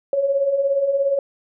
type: beating tone pair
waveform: sine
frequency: 539 / 556 Hz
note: C#5 / C#5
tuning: -49 / +5 cents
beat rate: 17 Hz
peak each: -25 / -17 dBFS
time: 0.13-1.19 s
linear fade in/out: 2 ms
effects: none